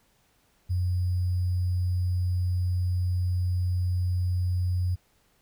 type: tone with sample-and-hold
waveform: sine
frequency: 90 Hz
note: F#2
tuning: 47 cents flat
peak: -23 dBFS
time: 0.69-4.96 s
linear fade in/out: 20 ms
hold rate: 4900 Hz
effects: pink hiss -66 dBFS RMS until 5.41 s